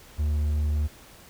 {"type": "tone", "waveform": "triangle", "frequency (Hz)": 75, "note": "D2", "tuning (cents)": 37, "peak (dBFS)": -20, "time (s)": [0.18, 0.88], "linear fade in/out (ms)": 20, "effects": ["pink hiss -50 dBFS RMS until 1.29 s"]}